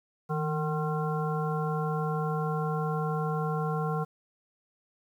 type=harmonic tone with a mistuned harmonic; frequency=152.1 Hz; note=D#3; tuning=39 cents flat; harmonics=1 / 3 / 5 / 7 / 9; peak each=-29 / -34 / -36 / -37 / -39 dBFS; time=0.29-4.05 s; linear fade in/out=20 ms; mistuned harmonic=1; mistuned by=+71 cents; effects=10-bit